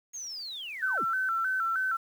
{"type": "linear sweep", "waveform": "sine", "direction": "down", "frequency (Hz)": [6645, 73.42], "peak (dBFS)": -36, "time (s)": [0.13, 1.05], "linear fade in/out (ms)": 20}
{"type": "tone with vibrato", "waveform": "sine", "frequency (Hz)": 1433, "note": "F6", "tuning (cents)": 44, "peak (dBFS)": -26, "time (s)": [0.82, 1.97], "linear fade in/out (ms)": 10, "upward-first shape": "square", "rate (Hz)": 3.2, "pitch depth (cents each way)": 110}
{"effects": ["9-bit"]}